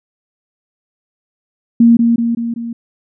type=tone with echo; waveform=sine; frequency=233.1 Hz; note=A#3; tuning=in tune; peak=-4 dBFS; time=1.8-1.97 s; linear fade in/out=5 ms; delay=190 ms; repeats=4; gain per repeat=-4 dB; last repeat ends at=2.73 s; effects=none